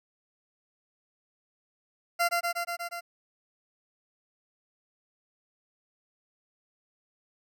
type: tone with echo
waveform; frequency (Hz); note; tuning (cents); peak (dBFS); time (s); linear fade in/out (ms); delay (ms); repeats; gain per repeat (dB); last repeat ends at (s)
20% pulse; 690; F5; -21; -18; 2.19-2.29; 20; 120; 6; -2; 3.01
effects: none